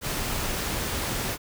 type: noise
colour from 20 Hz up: pink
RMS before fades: -29 dBFS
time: 0.01-1.38 s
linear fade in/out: 50 ms
effects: none